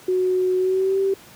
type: tone with pitch glide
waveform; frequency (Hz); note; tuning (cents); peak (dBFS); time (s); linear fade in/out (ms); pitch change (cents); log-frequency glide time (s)
sine; 368.8 to 388.9; F#4 to G4; -6 to -14; -17; 0.08-1.14; 5; +92; 0.57-0.99
effects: pink hiss -46 dBFS RMS until 1.35 s + high-pass 100 Hz 12 dB/octave